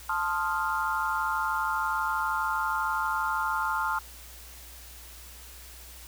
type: chord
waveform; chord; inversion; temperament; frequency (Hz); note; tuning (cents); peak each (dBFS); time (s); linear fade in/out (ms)
sine; F dominant seventh; first; equal; 880 / 1046.5 / 1244.5 / 1396.9; A5 / C6 / Eb6 / F6; 0 / 0 / 0 / 0; -31 / -32 / -33 / -30; 0.09-3.99; 5
effects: added 60 Hz sine -48 dBFS peak until 6.07 s + white hiss -48 dBFS RMS until 6.07 s